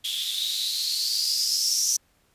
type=noise with band-pass filter sweep; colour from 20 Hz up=violet; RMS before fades=-26 dBFS; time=0.04-1.97 s; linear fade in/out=10 ms; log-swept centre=3300 to 5900 Hz; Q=9.8; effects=pink hiss -65 dBFS RMS until 2.34 s + resampled to 32000 Hz